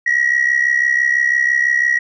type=tone with amplitude modulation; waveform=sine; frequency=1911 Hz; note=A#6; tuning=43 cents sharp; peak=-7 dBFS; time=0.06-1.99 s; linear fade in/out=10 ms; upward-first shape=sine; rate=66 Hz; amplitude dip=80%; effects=tanh soft clip ceiling -8 dBFS